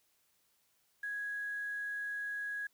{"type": "tone with quantisation", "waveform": "sine", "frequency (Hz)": 1661.2, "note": "G#6", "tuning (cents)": 0, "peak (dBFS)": -36, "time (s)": [1.03, 2.67], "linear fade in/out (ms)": 5, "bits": 10, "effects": ["white hiss -74 dBFS RMS until 2.73 s"]}